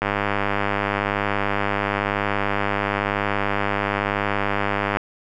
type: click train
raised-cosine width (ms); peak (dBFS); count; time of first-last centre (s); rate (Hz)
0.5; -6; 501; 0.02-4.97; 101
effects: none